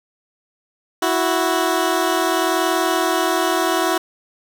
15% pulse tone pair together, 329.3 / 370 Hz, E4 / F#4, -2 / 0 cents, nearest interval major second, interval 202 cents, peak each -13 dBFS, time 1.02-3.98 s, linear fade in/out 5 ms, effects none

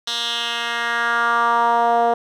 10% pulse tone with band-pass filter sweep, 234.9 Hz, A#3, 13 cents sharp, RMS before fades -19 dBFS, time 0.07-2.14 s, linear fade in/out 5 ms, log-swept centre 4100 to 610 Hz, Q 2.7, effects none

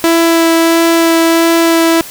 sawtooth tone with vibrato, 331.2 Hz, E4, 8 cents sharp, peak -3 dBFS, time 0.04-2.01 s, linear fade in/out 0 ms, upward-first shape sine, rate 1.5 Hz, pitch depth 9 cents each way, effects white hiss -29 dBFS RMS until 2.1 s

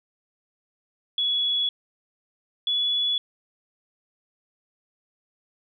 sine tone pair in turn, 3382 / 3409 Hz, G#7 / G#7, +31 / +45 cents, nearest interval unison, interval 14 cents, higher second, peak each -21 dBFS, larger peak neither, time 1.18-1.69 / 2.67-3.18 s, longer neither, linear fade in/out 2 ms, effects none

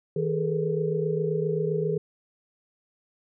sine tone cluster, 160.2 / 412.1 / 439.7 / 484 Hz, E3 / G#4 / A4 / B4, -49 / -13 / -1 / -35 cents, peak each -28 / -28 / -29 / -34 dBFS, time 0.16-1.98 s, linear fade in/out 5 ms, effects none

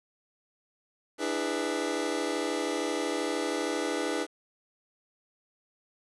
sawtooth chord, E dominant seventh, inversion third, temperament just, 296.7 / 329.6 / 412 / 494.4 Hz, D4 / E4 / G#4 / B4, +18 / 0 / -14 / +2 cents, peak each -30 dBFS, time 1.18-4.27 s, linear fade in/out 50 ms, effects resampled to 24000 Hz + 9-bit

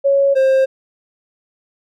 sine / triangle tone pair in turn, 554.4 / 530.9 Hz, C#5 / C5, 0 / +25 cents, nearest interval minor second, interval 75 cents, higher first, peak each -10 / -8 dBFS, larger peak second, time 0.04-0.35 / 0.35-0.66 s, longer neither, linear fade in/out 20 ms, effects none

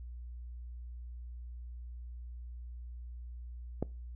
click, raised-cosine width 2 ms, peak -18 dBFS, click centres 3.826 s, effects noise-tail reverb RT60 0.3 s tail -23 dB re dry + added 60 Hz sine -42 dBFS peak until 4.15 s

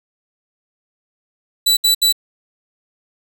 sawtooth tone bursts, 3958 Hz, B7, 3 cents sharp, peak -8 dBFS, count 3, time 1.66-2.126 s, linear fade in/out 10 ms, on 110 ms, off 68 ms, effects none

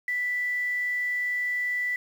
sine tone with quantisation, 1975.5 Hz, B6, in tune, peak -25 dBFS, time 0.08-1.96 s, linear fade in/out 2 ms, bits 8, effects none

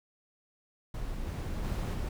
brown noise with level steps, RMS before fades -37 / -35 / -32 / -34 dBFS, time 0.94-2.09 s, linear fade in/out 5 ms, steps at 1.25 / 1.63 / 1.93 s, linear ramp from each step 20 ms, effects none

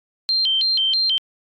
sine tone with vibrato, 3610 Hz, A7, 44 cents sharp, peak -16 dBFS, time 0.29-1.18 s, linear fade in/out 0 ms, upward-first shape square, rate 3.1 Hz, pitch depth 250 cents each way, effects AAC 64 kbps

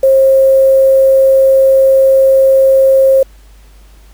sine tone with quantisation, 535 Hz, C5, 38 cents sharp, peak -4 dBFS, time 0.03-3.23 s, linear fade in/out 5 ms, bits 5, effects added 50 Hz sine -37 dBFS peak until 4.13 s + pink hiss -48 dBFS RMS until 4.13 s

